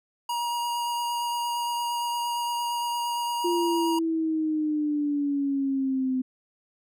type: tone with vibrato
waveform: square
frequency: 951 Hz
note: A#5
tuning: 34 cents sharp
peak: -27 dBFS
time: 0.29-3.99 s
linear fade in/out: 5 ms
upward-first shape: sine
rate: 8.7 Hz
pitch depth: 9 cents each way
type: exponential sweep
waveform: sine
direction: down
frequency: 350.2 to 256.2 Hz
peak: -23 dBFS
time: 3.44-6.22 s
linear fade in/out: 10 ms
effects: none